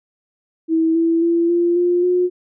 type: tone with pitch steps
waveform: sine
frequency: 324.3 / 331.1 / 338.1 / 345.2 / 352.4 / 359.8 Hz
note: E4 / E4 / E4 / F4 / F4 / F#4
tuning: -28 / +8 / +44 / -20 / +16 / -48 cents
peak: -13 dBFS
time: 0.68-2.3 s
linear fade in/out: 50 ms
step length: 270 ms
effects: none